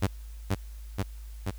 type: tone with echo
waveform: sawtooth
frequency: 98 Hz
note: G2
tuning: in tune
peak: -18 dBFS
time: 0.02-0.07 s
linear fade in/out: 10 ms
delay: 480 ms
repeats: 3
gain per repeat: -2 dB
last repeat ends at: 1.51 s
effects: added 53 Hz sine -39 dBFS peak until 1.58 s + white hiss -58 dBFS RMS until 1.58 s